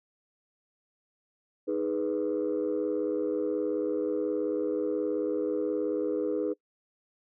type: chord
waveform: sine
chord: G# minor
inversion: second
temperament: equal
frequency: 311.1 / 415.3 / 493.9 Hz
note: D#4 / G#4 / B4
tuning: 0 / 0 / 0 cents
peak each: -30 dBFS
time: 1.67-6.54 s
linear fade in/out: 20 ms
effects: noise-tail reverb RT60 0.1 s tail -25 dB re dry + tanh soft clip ceiling -21 dBFS